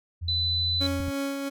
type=tone with pitch glide; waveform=sine; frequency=85.7 to 87.25 Hz; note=F2 to F2; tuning=-32 to -1 cents; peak=-29 dBFS; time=0.21-1.11 s; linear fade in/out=20 ms; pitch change=+31 cents; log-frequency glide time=0.32-0.79 s
type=tone; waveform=sine; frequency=4000 Hz; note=B7; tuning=21 cents sharp; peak=-24 dBFS; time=0.28-0.87 s; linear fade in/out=5 ms
type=tone with tremolo; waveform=30% pulse; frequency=277.2 Hz; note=C#4; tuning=in tune; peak=-24 dBFS; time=0.8-1.5 s; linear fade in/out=20 ms; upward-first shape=sine; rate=3 Hz; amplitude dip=35%
type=clicks; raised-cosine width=5 ms; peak=-24 dBFS; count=2; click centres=1.003 / 1.082 s
effects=none